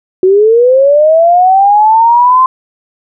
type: linear sweep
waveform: sine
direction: up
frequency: 365 to 1046.5 Hz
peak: -3 dBFS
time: 0.23-2.46 s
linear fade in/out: 2 ms
effects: none